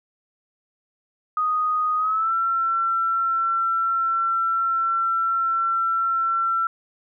sine tone with pitch glide, 1244.5 to 1349.3 Hz, D#6 to E6, 0 to +40 cents, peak -19 dBFS, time 1.37-6.67 s, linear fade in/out 2 ms, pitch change +140 cents, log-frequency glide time 1.97-2.34 s, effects none

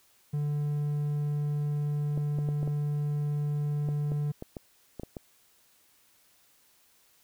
triangle tone, 147 Hz, D3, 2 cents sharp, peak -25 dBFS, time 0.33-4.32 s, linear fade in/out 10 ms
clicks, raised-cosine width 2 ms, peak -24 dBFS, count 12, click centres 2.176 / 2.387 / 2.488 / 2.63 / 2.676 / 3.888 / 4.119 / 4.424 / 4.568 / 4.997 / 5.034 / 5.168 s
effects white hiss -64 dBFS RMS until 7.23 s

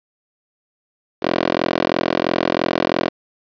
10% pulse tone with high-pass filter, 43 Hz, F1, 26 cents flat, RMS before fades -19 dBFS, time 1.22-3.09 s, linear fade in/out 10 ms, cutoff 400 Hz, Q 2.7, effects resampled to 11025 Hz + 7-bit

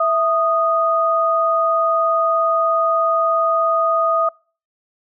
sine tone pair together, 659.3 / 1239.6 Hz, E5 / D#6, 0 / -7 cents, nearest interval major seventh, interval 1093 cents, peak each -17 / -16 dBFS, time 0-4.29 s, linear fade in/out 5 ms, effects noise-tail reverb RT60 0.4 s tail -26 dB re dry

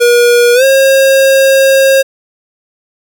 square tone with pitch glide, 480 to 538.8 Hz, B4 to C#5, -49 to -49 cents, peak -5 dBFS, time 0-2.03 s, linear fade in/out 20 ms, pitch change +200 cents, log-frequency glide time 0.54-0.64 s, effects none

